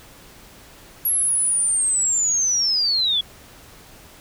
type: linear sweep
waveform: sine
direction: down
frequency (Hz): 11420 to 3327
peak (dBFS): -17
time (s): 1.05-3.21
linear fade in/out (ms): 5
effects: pink hiss -46 dBFS RMS until 4.2 s